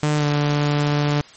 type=tone with pitch glide; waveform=sawtooth; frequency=150 to 146.49 Hz; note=D3 to D3; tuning=+37 to -4 cents; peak=-13 dBFS; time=0.03-1.21 s; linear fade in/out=0 ms; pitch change=-41 cents; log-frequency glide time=0.17-0.25 s; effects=white hiss -45 dBFS RMS until 1.36 s + MP3 32 kbps